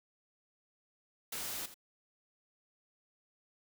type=noise with echo; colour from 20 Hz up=white; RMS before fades=-40 dBFS; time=1.32-1.66 s; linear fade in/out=5 ms; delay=83 ms; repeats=1; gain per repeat=-13 dB; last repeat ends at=1.743 s; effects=none